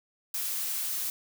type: noise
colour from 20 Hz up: blue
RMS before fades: -32 dBFS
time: 0.34-1.1 s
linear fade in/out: 2 ms
effects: none